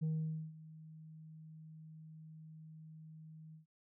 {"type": "tone with ADSR envelope", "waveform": "sine", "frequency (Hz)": 157.7, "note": "D#3", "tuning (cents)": 24, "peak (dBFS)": -30, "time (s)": [0.01, 3.66], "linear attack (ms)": 23, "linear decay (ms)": 490, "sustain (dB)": -21, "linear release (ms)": 120, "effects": ["tanh soft clip ceiling -32 dBFS"]}